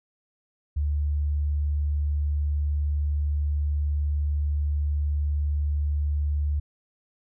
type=tone; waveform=sine; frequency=73.4 Hz; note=D2; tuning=in tune; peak=-22 dBFS; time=0.76-6.6 s; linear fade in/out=10 ms; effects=none